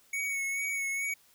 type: tone with vibrato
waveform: square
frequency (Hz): 2221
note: C#7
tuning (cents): +3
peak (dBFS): -31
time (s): 0.13-1.14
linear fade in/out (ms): 5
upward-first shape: sine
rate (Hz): 2.3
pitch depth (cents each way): 27
effects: white hiss -63 dBFS RMS until 1.34 s